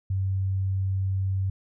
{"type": "tone", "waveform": "sine", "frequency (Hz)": 95.8, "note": "G2", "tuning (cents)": -39, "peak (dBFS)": -23, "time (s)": [0.1, 1.5], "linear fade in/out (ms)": 5, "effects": []}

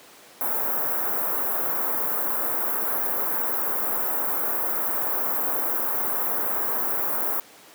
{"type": "band-stop noise", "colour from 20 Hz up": "white", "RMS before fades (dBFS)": -25, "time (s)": [0.41, 7.4], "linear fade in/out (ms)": 0, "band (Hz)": [1400, 14000], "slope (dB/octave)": 24, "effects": ["pink hiss -48 dBFS RMS until 7.74 s", "high-pass 300 Hz 12 dB/octave"]}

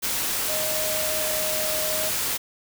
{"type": "tone in noise", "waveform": "sine", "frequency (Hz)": 622.3, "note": "D#5", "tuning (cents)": 0, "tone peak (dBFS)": -29, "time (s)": [0.48, 2.1], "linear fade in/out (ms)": 20, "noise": "white", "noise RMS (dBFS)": -26, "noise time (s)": [0.02, 2.38], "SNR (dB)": -6, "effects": []}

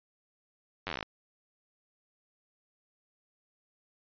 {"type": "slowing click train", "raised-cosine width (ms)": 0.3, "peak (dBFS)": -18, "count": 12, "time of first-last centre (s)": [0.87, 1.028], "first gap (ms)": 10, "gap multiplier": 1.07, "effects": ["resampled to 11025 Hz"]}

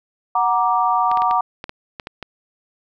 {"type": "chord", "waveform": "sine", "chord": "Gb augmented", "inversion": "none", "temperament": "equal with one note detuned", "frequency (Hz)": [740, 939.9, 1174.7], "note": ["Gb5", "Bb5", "D6"], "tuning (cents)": [0, 14, 0], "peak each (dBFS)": -19, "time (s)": [0.35, 1.41], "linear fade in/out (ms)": 5}
{"type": "clicks", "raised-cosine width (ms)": 0.3, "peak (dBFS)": -14, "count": 9, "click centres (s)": [1.115, 1.173, 1.22, 1.311, 1.641, 1.694, 1.998, 2.071, 2.227]}
{"effects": []}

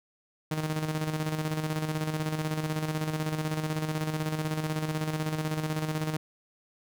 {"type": "tone with tremolo", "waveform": "sawtooth", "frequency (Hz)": 155.56, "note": "D#3", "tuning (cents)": 0, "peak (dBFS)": -23, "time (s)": [0.51, 6.17], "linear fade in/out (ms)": 5, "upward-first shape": "square", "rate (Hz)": 16, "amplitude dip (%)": 50, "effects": []}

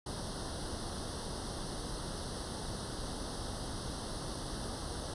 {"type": "noise with comb filter", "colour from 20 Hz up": "pink", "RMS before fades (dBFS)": -40, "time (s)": [0.06, 5.14], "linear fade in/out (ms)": 5, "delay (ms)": 0.21, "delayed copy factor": 1, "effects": ["resampled to 24000 Hz"]}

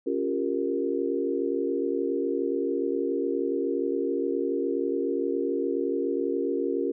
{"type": "chord", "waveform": "sine", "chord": "G half-diminished seventh", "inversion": "second", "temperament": "equal with one note detuned", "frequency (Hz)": [277.2, 349.2, 396.3, 466.2], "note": ["Db4", "F4", "G4", "Bb4"], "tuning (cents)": [0, 0, 19, 0], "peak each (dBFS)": -30, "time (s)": [0.06, 6.92], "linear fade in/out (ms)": 10, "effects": []}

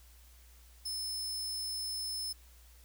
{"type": "tone", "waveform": "sawtooth", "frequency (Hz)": 5240, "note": "E8", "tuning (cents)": -11, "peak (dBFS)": -33, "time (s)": [0.85, 2.33], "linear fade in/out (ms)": 10, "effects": ["added 60 Hz sine -56 dBFS peak until 2.84 s", "white hiss -63 dBFS RMS until 2.84 s"]}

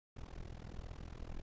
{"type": "noise with amplitude modulation", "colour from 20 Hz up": "brown", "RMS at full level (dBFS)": -43, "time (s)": [0.16, 1.42], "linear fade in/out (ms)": 10, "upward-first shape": "sine", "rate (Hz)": 41.5, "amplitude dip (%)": 95, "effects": ["resampled to 16000 Hz"]}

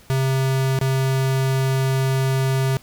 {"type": "tone with dropouts", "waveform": "square", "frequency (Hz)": 133.1, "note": "C3", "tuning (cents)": 30, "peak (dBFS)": -18, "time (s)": [0.1, 2.77], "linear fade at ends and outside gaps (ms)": 0, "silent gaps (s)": [0.789, 0.813], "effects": ["pink hiss -50 dBFS RMS until 2.82 s"]}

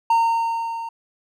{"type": "tone with level ramp", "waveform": "triangle", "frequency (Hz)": 918, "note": "A#5", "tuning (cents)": -27, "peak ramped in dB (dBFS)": [-11, -26], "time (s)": [0.1, 0.89], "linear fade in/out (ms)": 5, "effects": []}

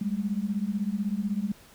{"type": "beating tone pair", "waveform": "sine", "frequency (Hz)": [195.9, 211.9], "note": ["G3", "G#3"], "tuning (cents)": [-1, 35], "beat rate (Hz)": 16, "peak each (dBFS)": -29, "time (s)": [0.01, 1.52], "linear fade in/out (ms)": 5, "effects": ["pink hiss -54 dBFS RMS until 1.74 s"]}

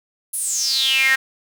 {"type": "tone with high-pass filter sweep", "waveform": "sawtooth", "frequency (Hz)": 266.1, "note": "C4", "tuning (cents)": 29, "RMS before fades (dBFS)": -19, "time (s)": [0.33, 1.16], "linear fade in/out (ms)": 10, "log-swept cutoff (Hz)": [11000, 1700], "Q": 9.2, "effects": []}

